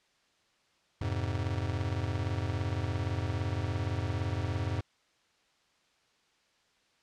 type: chord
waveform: square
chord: F minor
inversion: none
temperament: just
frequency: 87.31 / 104.77 / 130.96 Hz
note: F2 / Ab2 / C3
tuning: 0 / +16 / +2 cents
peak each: -35 / -34 / -39 dBFS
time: 1.01-4.81 s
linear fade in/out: 5 ms
effects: white hiss -69 dBFS RMS until 7.02 s + low-pass 5000 Hz 12 dB/octave